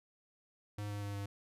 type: tone with pitch steps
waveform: square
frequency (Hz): 103.6 / 102.53 / 101.47 / 100.42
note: G#2 / G#2 / G#2 / G2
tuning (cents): -4 / -22 / -40 / +42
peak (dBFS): -39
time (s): 0.78-1.26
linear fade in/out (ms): 5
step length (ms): 120
effects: resampled to 32000 Hz